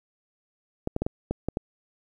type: clicks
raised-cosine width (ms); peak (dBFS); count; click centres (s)
2; -13; 7; 0.874 / 0.964 / 1.02 / 1.065 / 1.31 / 1.486 / 1.571
effects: 9-bit